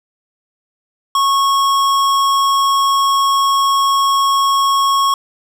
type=tone with hard clipping; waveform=sine; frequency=1099 Hz; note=C#6; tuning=15 cents flat; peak=-13 dBFS; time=1.15-5.14 s; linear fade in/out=2 ms; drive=16 dB; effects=none